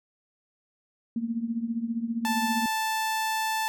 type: tone with tremolo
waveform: sine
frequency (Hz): 230.8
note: A#3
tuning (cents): -17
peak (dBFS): -23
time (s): 1.16-2.66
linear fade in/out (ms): 2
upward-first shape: triangle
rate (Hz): 15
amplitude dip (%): 85
type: tone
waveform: sawtooth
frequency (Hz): 880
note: A5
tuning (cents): 0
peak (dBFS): -22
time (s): 2.25-3.68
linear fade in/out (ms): 0
effects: none